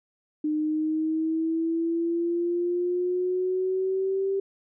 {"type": "exponential sweep", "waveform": "sine", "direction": "up", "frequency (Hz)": [303.4, 392], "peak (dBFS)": -23, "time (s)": [0.44, 4.4], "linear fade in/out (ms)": 5, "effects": []}